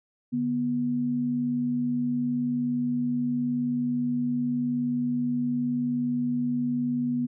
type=tone pair together; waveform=sine; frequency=145.3 / 244.4 Hz; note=D3 / B3; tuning=-18 / -18 cents; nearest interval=major sixth; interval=900 cents; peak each=-35 / -24 dBFS; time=0.32-7.27 s; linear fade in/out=20 ms; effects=none